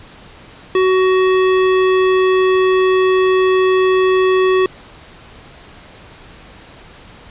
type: tone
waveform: square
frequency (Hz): 373.9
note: F#4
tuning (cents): +18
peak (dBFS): -11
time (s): 0.75-4.66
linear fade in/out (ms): 2
effects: pink hiss -40 dBFS RMS until 7.3 s + resampled to 8000 Hz